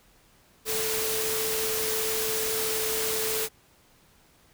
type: tone in noise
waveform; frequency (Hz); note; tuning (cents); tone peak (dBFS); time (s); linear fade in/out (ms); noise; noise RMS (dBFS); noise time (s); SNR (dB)
sine; 440; A4; 0; -31; 0.65-3.49; 50; white; -29; 0.65-3.49; -5
effects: pink hiss -60 dBFS RMS until 4.53 s

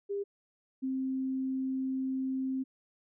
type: tone pair in turn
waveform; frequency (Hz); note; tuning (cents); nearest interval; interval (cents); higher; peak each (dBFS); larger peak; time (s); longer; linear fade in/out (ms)
sine; 401.6 / 263.2; G4 / C4; +42 / +10; perfect fifth; 732; first; -31 / -30; second; 0.09-0.24 / 0.82-2.64; second; 20
effects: none

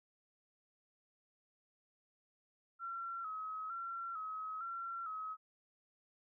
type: tone with vibrato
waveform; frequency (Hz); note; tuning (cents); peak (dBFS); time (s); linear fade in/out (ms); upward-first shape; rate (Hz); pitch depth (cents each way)
sine; 1318.5; E6; 0; -40; 2.79-5.37; 50; square; 1.1; 56
effects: none

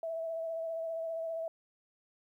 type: tone with vibrato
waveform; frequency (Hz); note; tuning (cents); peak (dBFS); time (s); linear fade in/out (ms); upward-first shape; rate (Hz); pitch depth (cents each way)
sine; 655; E5; -11; -34; 0.03-1.48; 2; sine; 15; 22
effects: 12-bit

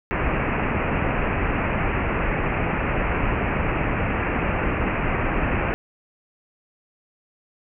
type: low-pass noise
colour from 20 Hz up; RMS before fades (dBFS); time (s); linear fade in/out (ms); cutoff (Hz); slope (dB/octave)
pink; -23; 0.11-5.74; 0; 2700; 96
effects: none

